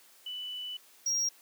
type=tone pair in turn; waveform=sine / triangle; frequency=2981 / 5627 Hz; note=F#7 / F8; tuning=+12 / +12 cents; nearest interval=major seventh; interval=1100 cents; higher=second; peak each=-36 / -26 dBFS; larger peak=second; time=0.26-0.77 / 1.06-1.29 s; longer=first; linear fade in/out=5 ms; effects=white hiss -59 dBFS RMS until 1.41 s + high-pass 300 Hz 12 dB/octave